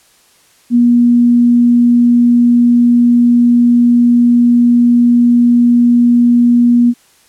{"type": "tone", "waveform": "sine", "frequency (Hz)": 240, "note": "B3", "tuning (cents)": -49, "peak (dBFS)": -5, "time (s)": [0.7, 6.94], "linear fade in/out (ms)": 50, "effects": ["white hiss -49 dBFS RMS until 7.28 s", "low-pass 11000 Hz 12 dB/octave"]}